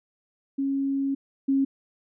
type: tone pair in turn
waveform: sine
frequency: 274.3 / 272.2 Hz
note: C#4 / C#4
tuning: -18 / -31 cents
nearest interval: unison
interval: 13 cents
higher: first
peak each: -23 / -19 dBFS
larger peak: second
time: 0.58-1.15 / 1.48-1.65 s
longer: first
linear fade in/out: 10 ms
effects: none